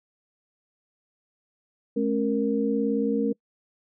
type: tone cluster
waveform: sine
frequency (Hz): 214.2 / 272.6 / 465.5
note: A3 / C#4 / A#4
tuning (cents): -46 / -29 / -2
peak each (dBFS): -26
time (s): 1.96-3.33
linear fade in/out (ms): 10
effects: noise-tail reverb RT60 0.1 s tail -26 dB re dry